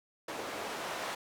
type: noise with band-pass filter sweep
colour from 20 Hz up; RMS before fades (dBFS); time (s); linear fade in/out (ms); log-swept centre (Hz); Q
white; -39; 0.28-1.15; 5; 460 to 770; 0.79
effects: none